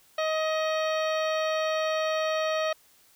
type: harmonic tone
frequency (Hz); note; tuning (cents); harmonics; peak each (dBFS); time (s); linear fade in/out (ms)
629; D#5; +19; 1 / 2 / 3 / 4 / 5 / 6 / 7 / 9; -26 / -32 / -36 / -38 / -40 / -42 / -43 / -45; 0.18-2.73; 5
effects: white hiss -60 dBFS RMS until 3.15 s